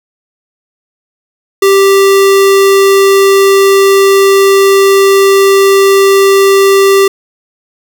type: tone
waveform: square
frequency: 392 Hz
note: G4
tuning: in tune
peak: -4 dBFS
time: 1.62-7.08 s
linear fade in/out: 5 ms
effects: none